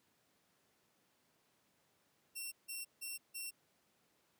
5% pulse tone bursts, 2718 Hz, F7, 48 cents flat, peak -33 dBFS, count 4, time 2.35-3.51 s, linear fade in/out 20 ms, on 170 ms, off 160 ms, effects pink hiss -75 dBFS RMS until 4.39 s + high-pass 150 Hz 12 dB/octave

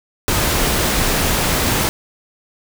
pink noise, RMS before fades -17 dBFS, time 0.28-1.89 s, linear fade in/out 0 ms, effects none

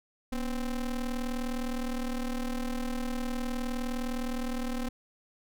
square ring-modulated tone, 130.81 Hz, C3, in tune, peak -28 dBFS, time 0.32-4.89 s, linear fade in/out 5 ms, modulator 111 Hz, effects none

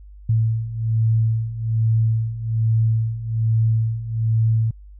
sine beating tone pair, 111.3 / 112.5 Hz, A2 / A2, +20 / +39 cents, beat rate 1.2 Hz, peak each -22 / -18 dBFS, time 0.29-4.71 s, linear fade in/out 5 ms, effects added 50 Hz sine -39 dBFS peak until 4.99 s

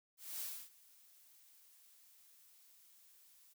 blue noise with ADSR envelope, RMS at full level -42 dBFS, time 0.17-3.54 s, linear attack 240 ms, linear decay 280 ms, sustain -23 dB, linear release 20 ms, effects none

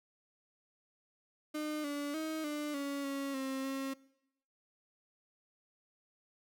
35% pulse tone with pitch steps, 303.8 / 288.1 / 315.6 / 297.1 / 280.9 / 276.5 / 266.5 / 269.8 Hz, D#4 / D4 / D#4 / D4 / C#4 / C#4 / C4 / C#4, -41 / -33 / +25 / +20 / +23 / -4 / +32 / -47 cents, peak -34 dBFS, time 1.54-3.94 s, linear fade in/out 10 ms, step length 300 ms, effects noise-tail reverb RT60 0.8 s tail -22 dB re dry

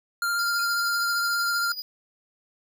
square tone with vibrato, 1394 Hz, F6, 4 cents flat, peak -24 dBFS, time 0.22-1.72 s, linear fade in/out 2 ms, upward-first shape triangle, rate 15 Hz, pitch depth 18 cents each way
square tone with tremolo, 4924 Hz, D#8, 19 cents flat, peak -29 dBFS, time 0.39-1.82 s, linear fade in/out 0 ms, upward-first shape triangle, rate 13 Hz, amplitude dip 80%
5% pulse tone with exponential decay, 2489 Hz, D#7, in tune, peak -25 dBFS, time 0.59-0.73 s, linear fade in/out 2 ms, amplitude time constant 29 ms
effects none

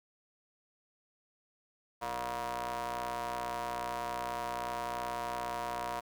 sawtooth ring-modulated tone, 123.5 Hz, B2, in tune, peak -28 dBFS, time 2.01-6.01 s, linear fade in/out 20 ms, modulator 833 Hz, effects 10-bit

